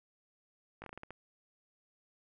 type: slowing click train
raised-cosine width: 0.5 ms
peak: -30 dBFS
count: 8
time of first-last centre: 0.82-1.106 s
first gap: 19 ms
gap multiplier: 1.25
effects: none